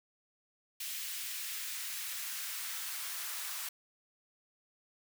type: noise with high-pass filter sweep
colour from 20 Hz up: white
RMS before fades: -40 dBFS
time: 0.8-3.69 s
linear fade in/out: 5 ms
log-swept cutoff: 2300 to 1100 Hz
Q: 1.1
effects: none